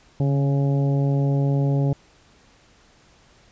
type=harmonic tone with a mistuned harmonic; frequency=138.8 Hz; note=C#3; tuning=3 cents sharp; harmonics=1 / 2 / 3 / 4 / 5 / 6; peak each=-18 / -27 / -31 / -32 / -38 / -40 dBFS; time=0.2-1.93 s; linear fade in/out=2 ms; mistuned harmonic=1; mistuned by=+29 cents; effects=pink hiss -55 dBFS RMS until 3.51 s + resampled to 16000 Hz